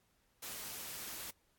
white noise, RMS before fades -45 dBFS, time 0.42-1.31 s, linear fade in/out 10 ms, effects pink hiss -75 dBFS RMS until 1.58 s + AAC 64 kbps

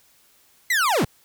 40% pulse linear sweep, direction down, 2069 to 79.7 Hz, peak -17 dBFS, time 0.7-1.05 s, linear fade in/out 5 ms, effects white hiss -58 dBFS RMS until 1.24 s

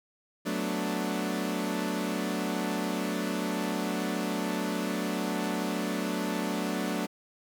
sawtooth chord, B minor seventh, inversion second, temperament equal, 185 / 220 / 246.9 / 293.7 Hz, F#3 / A3 / B3 / D4, 0 / 0 / 0 / 0 cents, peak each -30 / -30 / -33 / -30 dBFS, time 0.45-7.07 s, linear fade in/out 20 ms, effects none

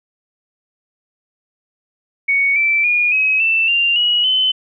sine tone with pitch steps, 2229 / 2330 / 2436 / 2547 / 2663 / 2784 / 2911 / 3043 Hz, C#7 / D7 / D#7 / D#7 / E7 / F7 / F#7 / F#7, +9 / -14 / -37 / +40 / +17 / -6 / -29 / +48 cents, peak -12 dBFS, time 2.28-4.52 s, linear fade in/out 10 ms, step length 280 ms, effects none

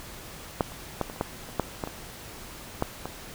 clicks, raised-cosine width 1 ms, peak -8 / -28 / -11 / -22 / -28 / -11 / -28 / -9 / -15 / -20 / -10 / -18 dBFS, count 12, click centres 0.608 / 0.72 / 1.013 / 1.099 / 1.162 / 1.211 / 1.489 / 1.597 / 1.838 / 1.874 / 2.824 / 3.056 s, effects pink hiss -43 dBFS RMS until 3.34 s

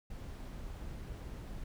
brown noise, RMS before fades -44 dBFS, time 0.1-1.64 s, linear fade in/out 5 ms, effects none

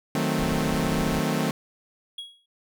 sawtooth chord, D# diminished seventh, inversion none, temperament equal, 155.56 / 185 / 220 / 261.6 Hz, D#3 / F#3 / A3 / C4, 0 / 0 / 0 / 0 cents, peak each -24 / -26 / -24 / -25 dBFS, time 0.15-1.51 s, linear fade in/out 2 ms
brown noise with tremolo, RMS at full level -33 dBFS, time 0.38-1.2 s, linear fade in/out 5 ms, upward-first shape square, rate 15 Hz, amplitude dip 25%
triangle tone with exponential decay, 3317 Hz, G#7, 3 cents flat, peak -29 dBFS, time 2.18-2.46 s, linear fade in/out 5 ms, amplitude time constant 60 ms
effects none

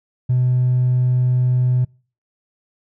sine tone with hard clipping, 125.7 Hz, B2, 31 cents sharp, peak -14 dBFS, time 0.29-1.85 s, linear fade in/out 10 ms, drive 1 dB, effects noise-tail reverb RT60 0.4 s tail -26 dB re dry

